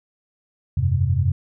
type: chord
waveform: sine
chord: F suspended second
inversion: none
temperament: equal with one note detuned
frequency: 86.35 / 98 / 130.81 Hz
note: F2 / G2 / C3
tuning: -19 / 0 / 0 cents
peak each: -21 dBFS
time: 0.77-1.32 s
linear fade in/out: 5 ms
effects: none